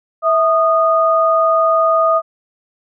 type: tone pair together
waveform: sine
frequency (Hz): 652.4 / 1233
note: E5 / D#6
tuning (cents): -18 / -16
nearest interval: major seventh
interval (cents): 1102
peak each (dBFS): -13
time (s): 0.22-2.22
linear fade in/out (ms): 50
effects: none